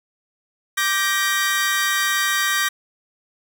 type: chord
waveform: sawtooth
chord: G minor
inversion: second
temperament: equal with one note detuned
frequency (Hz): 1174.7 / 1568 / 1889.6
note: D6 / G6 / Bb6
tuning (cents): 0 / 0 / +23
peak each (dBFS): -21 / -19 / -18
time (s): 0.77-2.69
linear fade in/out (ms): 10
effects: none